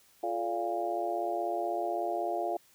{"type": "harmonic tone with a mistuned harmonic", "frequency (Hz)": 116.1, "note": "A#2", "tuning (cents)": -7, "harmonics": [3, 4, 5, 6, 7], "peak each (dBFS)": [-36, -40, -37, -32, -40], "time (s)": [0.23, 2.57], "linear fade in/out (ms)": 5, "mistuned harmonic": 4, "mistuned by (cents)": -120, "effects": ["white hiss -63 dBFS RMS until 2.74 s"]}